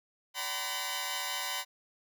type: tone cluster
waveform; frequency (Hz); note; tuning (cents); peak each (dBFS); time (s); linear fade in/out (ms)
10% pulse; 578 / 761 / 939 / 1013 / 3635; D5 / F#5 / A#5 / B5 / A#7; -28 / +48 / +12 / +44 / -44; -37 / -32 / -32 / -28 / -34; 0.34-1.65; 50
effects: none